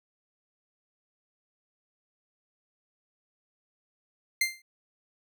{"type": "tone with exponential decay", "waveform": "sawtooth", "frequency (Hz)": 2093, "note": "C7", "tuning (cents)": 0, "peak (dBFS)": -17, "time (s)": [4.41, 4.62], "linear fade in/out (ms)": 5, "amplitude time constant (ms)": 44, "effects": []}